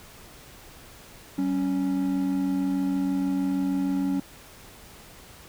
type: tone pair together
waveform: triangle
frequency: 190.86 / 277.2 Hz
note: G3 / C#4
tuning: -46 / 0 cents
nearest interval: tritone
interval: 646 cents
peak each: -27 / -22 dBFS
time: 1.38-4.2 s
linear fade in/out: 5 ms
effects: pink hiss -48 dBFS RMS until 5.48 s